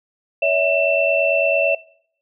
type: tone cluster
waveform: sine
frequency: 563 / 652 / 2681 Hz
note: C#5 / E5 / E7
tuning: +27 / -19 / +29 cents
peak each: -19 dBFS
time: 0.42-1.75 s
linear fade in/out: 5 ms
effects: noise-tail reverb RT60 0.7 s tail -23 dB re dry